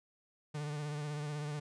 45% pulse tone with vibrato, 148.3 Hz, D3, 17 cents sharp, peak -37 dBFS, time 0.54-1.6 s, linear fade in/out 10 ms, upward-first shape triangle, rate 16 Hz, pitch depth 47 cents each way, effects resampled to 22050 Hz

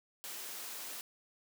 white high-pass noise, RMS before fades -44 dBFS, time 0.24-1.01 s, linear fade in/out 0 ms, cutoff 280 Hz, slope 12 dB/octave, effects none

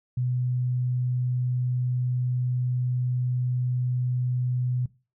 sine tone, 125 Hz, B2, 21 cents sharp, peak -23 dBFS, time 0.17-4.86 s, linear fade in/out 5 ms, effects noise-tail reverb RT60 0.3 s tail -19 dB re dry

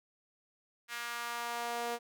sawtooth tone with high-pass filter sweep, 236.9 Hz, A#3, 28 cents sharp, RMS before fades -38 dBFS, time 0.88-1.99 s, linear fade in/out 50 ms, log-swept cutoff 1700 to 530 Hz, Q 1.7, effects none

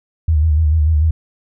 sine tone with vibrato, 77.78 Hz, D#2, in tune, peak -10 dBFS, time 0.28-1.11 s, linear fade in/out 5 ms, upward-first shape square, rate 6.8 Hz, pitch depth 60 cents each way, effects none

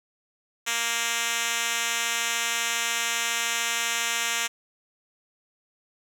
5% pulse tone with band-pass filter, 232.8 Hz, A#3, 2 cents flat, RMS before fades -27 dBFS, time 0.66-4.48 s, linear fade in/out 20 ms, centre 5600 Hz, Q 0.71, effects 8-bit

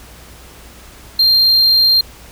triangle tone, 4186 Hz, C8, in tune, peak -7 dBFS, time 1.19-2.01 s, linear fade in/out 5 ms, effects added 60 Hz sine -42 dBFS peak until 2.31 s + pink hiss -40 dBFS RMS until 2.31 s

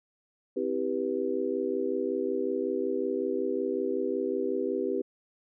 sine chord, C major seventh, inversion none, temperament just, 261.6 / 327 / 392.4 / 490.5 Hz, C4 / E4 / G4 / B4, 0 / -14 / +2 / -12 cents, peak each -34 / -34 / -30 / -33 dBFS, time 0.56-5.02 s, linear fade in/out 10 ms, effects none

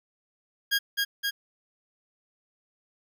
20% pulse tone with echo, 1630 Hz, G#6, 33 cents flat, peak -17 dBFS, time 0.71-0.79 s, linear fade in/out 20 ms, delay 260 ms, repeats 2, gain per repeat -2 dB, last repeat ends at 1.31 s, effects none

